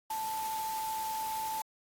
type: tone in noise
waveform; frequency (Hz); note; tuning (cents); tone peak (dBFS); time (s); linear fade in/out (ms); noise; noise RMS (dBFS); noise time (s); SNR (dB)
sine; 880; A5; 0; -33; 0.1-1.62; 5; white; -43; 0.1-1.62; +7
effects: AAC 64 kbps